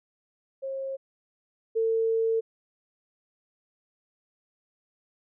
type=tone pair in turn; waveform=sine; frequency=538 / 450.1 Hz; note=C5 / A4; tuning=+48 / +39 cents; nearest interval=minor third; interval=309 cents; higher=first; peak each=-30 / -22 dBFS; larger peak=second; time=0.62-0.97 / 1.75-2.41 s; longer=second; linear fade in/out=20 ms; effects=none